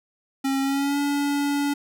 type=tone with pitch glide; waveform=square; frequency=270.9 to 285.5 Hz; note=C#4 to D4; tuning=-40 to -49 cents; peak=-22 dBFS; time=0.44-1.74 s; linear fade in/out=10 ms; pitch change=+91 cents; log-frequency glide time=0.61-0.98 s; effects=none